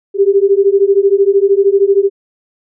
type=beating tone pair; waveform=sine; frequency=389.7 / 402.7 Hz; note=G4 / G4; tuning=-10 / +47 cents; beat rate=13 Hz; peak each=-10 dBFS; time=0.14-2.1 s; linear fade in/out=50 ms; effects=none